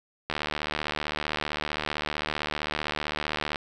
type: click train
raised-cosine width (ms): 0.3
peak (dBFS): -12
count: 247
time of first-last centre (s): 0.3-3.558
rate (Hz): 75.5
effects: none